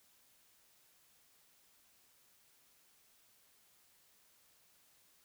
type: silence
effects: white hiss -69 dBFS RMS until 5.24 s